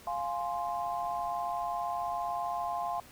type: chord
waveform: sine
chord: F minor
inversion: none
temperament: equal with one note detuned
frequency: 698.5 / 833.5 / 1046.5 Hz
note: F5 / Ab5 / C6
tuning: 0 / +6 / 0 cents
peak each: -34 / -37 / -36 dBFS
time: 0.07-3 s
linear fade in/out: 2 ms
effects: pink hiss -54 dBFS RMS until 3.11 s